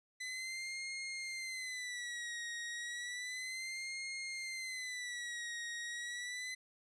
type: tone with vibrato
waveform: sawtooth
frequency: 2005 Hz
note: B6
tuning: 26 cents sharp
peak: -37 dBFS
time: 0.2-6.55 s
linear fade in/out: 10 ms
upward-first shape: sine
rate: 0.32 Hz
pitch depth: 110 cents each way
effects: resampled to 22050 Hz